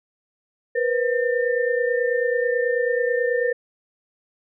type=tone cluster; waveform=sine; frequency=480.8 / 510 / 1801 Hz; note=B4 / C5 / A6; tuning=-46 / -44 / +40 cents; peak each=-21 / -24 / -26 dBFS; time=0.75-3.53 s; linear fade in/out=10 ms; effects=none